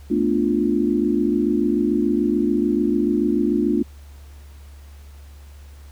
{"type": "chord", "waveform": "sine", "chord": "B half-diminished seventh", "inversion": "third", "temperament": "equal", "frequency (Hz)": [220, 246.9, 293.7, 349.2], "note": ["A3", "B3", "D4", "F4"], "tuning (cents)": [0, 0, 0, 0], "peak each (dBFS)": [-22, -24, -21, -22], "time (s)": [0.1, 3.83], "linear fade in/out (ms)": 10, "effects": ["added 71 Hz sine -39 dBFS peak until 5.91 s", "pink hiss -53 dBFS RMS until 5.91 s"]}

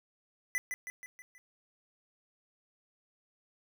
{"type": "tone with echo", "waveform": "square", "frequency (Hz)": 2000, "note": "B6", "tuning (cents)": 21, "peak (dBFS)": -30, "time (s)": [0.55, 0.58], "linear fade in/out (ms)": 0, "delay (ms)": 160, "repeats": 5, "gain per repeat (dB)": -5, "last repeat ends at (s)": 1.38, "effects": []}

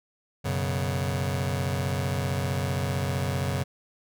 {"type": "chord", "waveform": "sawtooth", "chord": "F# suspended fourth", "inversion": "none", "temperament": "just", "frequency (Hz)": [92.5, 123.33, 138.75], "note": ["F#2", "B2", "C#3"], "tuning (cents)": [0, -2, 2], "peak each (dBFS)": [-25, -28, -25], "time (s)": [0.44, 3.64], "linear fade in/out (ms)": 20, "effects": []}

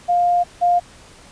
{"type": "tone pair in turn", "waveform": "sine", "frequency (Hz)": [704, 704], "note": ["F5", "F5"], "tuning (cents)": [14, 14], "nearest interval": "unison", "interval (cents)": 0, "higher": "neither", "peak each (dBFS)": [-13, -12], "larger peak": "second", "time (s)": [[0.08, 0.44], [0.61, 0.8]], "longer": "first", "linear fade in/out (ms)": 20, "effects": ["pink hiss -45 dBFS RMS until 1.31 s", "resampled to 22050 Hz"]}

